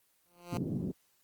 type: tone with exponential growth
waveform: 10% pulse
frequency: 174.61 Hz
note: F3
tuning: in tune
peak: -26 dBFS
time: 0.26-0.57 s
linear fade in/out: 0 ms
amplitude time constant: 67 ms
type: band-pass noise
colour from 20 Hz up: white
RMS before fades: -35 dBFS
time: 0.52-0.92 s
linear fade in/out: 10 ms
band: 100 to 300 Hz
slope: 24 dB/octave
effects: white hiss -71 dBFS RMS until 1.23 s + Opus 24 kbps